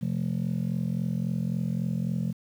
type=chord; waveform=sine; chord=F major; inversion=second; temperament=just; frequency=130.96 / 174.61 / 218.3 Hz; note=C3 / F3 / A3; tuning=+2 / 0 / -13 cents; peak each=-29 / -27 / -30 dBFS; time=0.01-2.33 s; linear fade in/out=20 ms; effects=tanh soft clip ceiling -21 dBFS + 9-bit